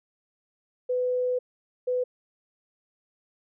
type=tone bursts at uneven times; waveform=sine; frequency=500 Hz; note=B4; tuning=21 cents sharp; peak=-23 dBFS; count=2; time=0.89-1.39 / 1.87-2.04 s; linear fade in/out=10 ms; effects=none